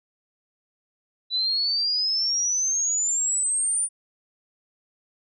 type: exponential sweep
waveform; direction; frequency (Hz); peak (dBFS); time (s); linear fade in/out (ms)
sine; up; 3951 to 9397; -21; 1.3-3.89; 50
effects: none